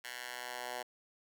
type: tone with high-pass filter sweep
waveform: 10% pulse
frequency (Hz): 123.47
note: B2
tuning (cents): 0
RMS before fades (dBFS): -43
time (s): 0.04-0.83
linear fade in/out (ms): 10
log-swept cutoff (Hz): 1700 to 720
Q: 1.2
effects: none